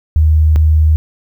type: tone pair in turn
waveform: sine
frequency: 77.78 / 77.78 Hz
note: D#2 / D#2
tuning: 0 / 0 cents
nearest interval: unison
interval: 0 cents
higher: neither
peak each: -6 dBFS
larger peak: neither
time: 0.16-0.56 / 0.56-0.96 s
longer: neither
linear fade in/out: 0 ms
effects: 8-bit